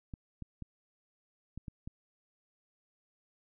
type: clicks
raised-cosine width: 5 ms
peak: -29 dBFS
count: 6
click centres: 0.138 / 0.423 / 0.623 / 1.576 / 1.682 / 1.875 s
effects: none